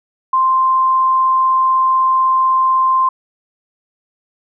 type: tone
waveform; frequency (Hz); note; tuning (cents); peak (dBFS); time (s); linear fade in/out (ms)
sine; 1046; C6; -1; -10; 0.33-3.09; 5
effects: none